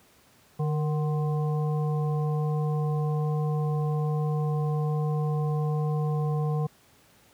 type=harmonic tone with a mistuned harmonic; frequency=149.8 Hz; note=D3; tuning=35 cents sharp; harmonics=1 / 3 / 5 / 7; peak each=-24 / -34 / -38 / -41 dBFS; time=0.59-6.67 s; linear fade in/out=10 ms; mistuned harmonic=3; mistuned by=+60 cents; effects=pink hiss -59 dBFS RMS until 7.33 s + high-pass 80 Hz 12 dB/octave